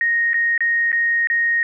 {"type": "tone with dropouts", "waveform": "sine", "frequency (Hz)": 1864.7, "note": "A#6", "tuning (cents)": 0, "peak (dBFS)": -15, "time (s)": [0.01, 1.63], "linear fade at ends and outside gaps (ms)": 1, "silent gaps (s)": [[0.333, 0.342], [0.578, 0.606], [0.918, 0.928], [1.272, 1.3]], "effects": []}